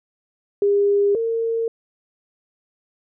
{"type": "tone pair in turn", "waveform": "sine", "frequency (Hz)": [404.3, 456.6], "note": ["G#4", "A#4"], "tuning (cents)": [-46, -36], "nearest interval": "major second", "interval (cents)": 210, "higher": "second", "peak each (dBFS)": [-14, -19], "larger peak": "first", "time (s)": [[0.62, 1.15], [1.15, 1.68]], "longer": "neither", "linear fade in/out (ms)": 2, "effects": []}